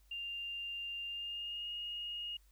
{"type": "tone with pitch glide", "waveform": "sine", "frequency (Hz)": [2794, 2861], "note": ["F7", "F7"], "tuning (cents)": [0, 41], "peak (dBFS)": -39, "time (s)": [0.11, 2.37], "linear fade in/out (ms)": 5, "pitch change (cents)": 41, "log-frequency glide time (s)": [1.06, 1.7], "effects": ["added 50 Hz sine -63 dBFS peak until 2.51 s", "white hiss -73 dBFS RMS until 2.51 s"]}